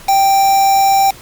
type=tone with quantisation; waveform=triangle; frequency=784 Hz; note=G5; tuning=in tune; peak=-6 dBFS; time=0.08-1.11 s; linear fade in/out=10 ms; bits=3; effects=pink hiss -37 dBFS RMS until 1.21 s + MP3 96 kbps